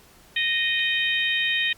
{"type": "harmonic tone", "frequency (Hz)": 620, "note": "D#5", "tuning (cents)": -6, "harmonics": [3, 4, 5, 6], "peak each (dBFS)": [-25, -26, -27, -28], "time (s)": [0.36, 1.73], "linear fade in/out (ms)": 5, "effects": ["pink hiss -53 dBFS RMS until 1.77 s", "Opus 48 kbps"]}